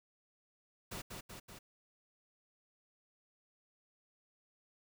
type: noise with echo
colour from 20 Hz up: pink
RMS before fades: -44 dBFS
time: 0.91-1.02 s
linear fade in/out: 10 ms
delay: 190 ms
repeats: 3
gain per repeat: -3 dB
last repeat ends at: 1.59 s
effects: none